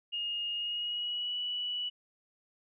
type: tone with pitch glide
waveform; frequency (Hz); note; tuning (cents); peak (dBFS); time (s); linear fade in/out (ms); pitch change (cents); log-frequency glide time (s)
sine; 2849 to 2949; F7 to F#7; +34 to -6; -32; 0.12-1.9; 20; +60; 0.54-1.36
effects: none